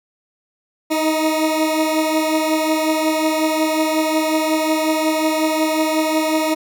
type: beating tone pair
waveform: 20% pulse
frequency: 312.9 / 318.4 Hz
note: D#4 / D#4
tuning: +10 / +40 cents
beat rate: 5.5 Hz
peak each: -12 / -18 dBFS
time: 0.9-6.55 s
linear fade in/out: 20 ms
effects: none